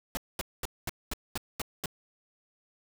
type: noise bursts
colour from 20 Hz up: pink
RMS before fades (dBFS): -33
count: 8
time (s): 0.15-1.858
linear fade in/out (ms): 0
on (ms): 21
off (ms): 220
effects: none